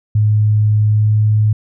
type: tone with pitch glide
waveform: sine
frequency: 106.3 to 107.04 Hz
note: G#2 to A2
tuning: +41 to -47 cents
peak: -9 dBFS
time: 0.15-1.53 s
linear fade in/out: 5 ms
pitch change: +12 cents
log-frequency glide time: 0.86-1.15 s
effects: none